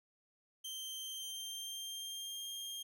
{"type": "tone with pitch glide", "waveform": "sawtooth", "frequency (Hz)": [3136, 3211], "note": ["G7", "G7"], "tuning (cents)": [0, 41], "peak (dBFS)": -39, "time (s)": [0.64, 2.83], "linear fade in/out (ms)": 10, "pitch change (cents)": 41, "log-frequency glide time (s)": [0.99, 2.48], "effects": []}